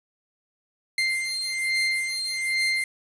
30% pulse beating tone pair, 2093 / 2094.2 Hz, C7 / C7, 0 / +1 cents, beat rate 1.2 Hz, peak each -24 dBFS, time 0.98-2.84 s, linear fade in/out 2 ms, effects resampled to 24000 Hz + 8-bit

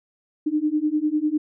sine beating tone pair, 298.6 / 308.6 Hz, D4 / D#4, +29 / -14 cents, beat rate 10 Hz, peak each -23 / -22 dBFS, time 0.46-1.38 s, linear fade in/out 10 ms, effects none

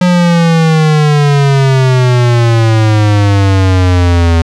square exponential sweep, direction down, 180.8 to 82.41 Hz, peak -6 dBFS, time 0.01-4.42 s, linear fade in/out 5 ms, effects low-pass 6000 Hz 12 dB/octave

